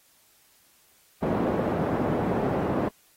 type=band-pass noise; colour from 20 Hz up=pink; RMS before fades=-26 dBFS; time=1.22-2.89 s; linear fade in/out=10 ms; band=160 to 690 Hz; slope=12 dB/octave; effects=white hiss -61 dBFS RMS until 3.16 s + AAC 48 kbps